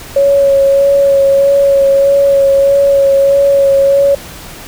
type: tone with vibrato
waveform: sine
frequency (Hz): 554.4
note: C#5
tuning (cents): 0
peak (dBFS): -5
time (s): 0.16-4.15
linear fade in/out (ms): 5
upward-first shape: sine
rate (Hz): 1.6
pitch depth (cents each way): 16
effects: pink hiss -30 dBFS RMS until 4.67 s